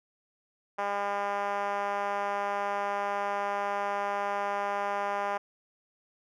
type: tone with band-pass filter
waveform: 5% pulse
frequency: 201.8 Hz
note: G#3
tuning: 49 cents flat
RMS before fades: -31 dBFS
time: 0.78-5.38 s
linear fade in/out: 10 ms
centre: 780 Hz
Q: 1.8
effects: none